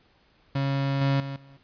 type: tone with level steps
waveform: 35% pulse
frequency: 137.7 Hz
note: C#3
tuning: 11 cents flat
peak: -22 / -19 / -30 / -47 dBFS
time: 0.55-1.57 s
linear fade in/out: 5 ms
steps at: 1.01 / 1.2 / 1.36 s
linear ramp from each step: 2 ms
effects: pink hiss -62 dBFS RMS until 1.63 s + resampled to 11025 Hz